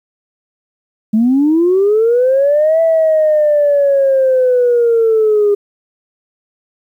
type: linear two-way sweep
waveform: sine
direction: up then down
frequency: 210 to 659.3 to 404.8 Hz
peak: -7 dBFS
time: 1.13-5.55 s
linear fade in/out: 10 ms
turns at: 2.81 s
effects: tanh soft clip ceiling -4 dBFS + 8-bit